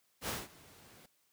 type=noise with ADSR envelope; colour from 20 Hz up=pink; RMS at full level=-35 dBFS; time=0.21-1.06 s; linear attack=74 ms; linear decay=190 ms; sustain=-23 dB; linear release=4 ms; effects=white hiss -74 dBFS RMS until 1.32 s + high-pass 80 Hz 12 dB/octave